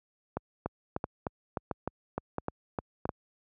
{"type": "two click trains", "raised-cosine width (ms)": 1, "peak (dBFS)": [-17, -17], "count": [5, 9], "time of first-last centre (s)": [[0.37, 3.055], [0.66, 3.092]], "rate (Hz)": [1.49, 3.29], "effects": ["high-pass 60 Hz 12 dB/octave"]}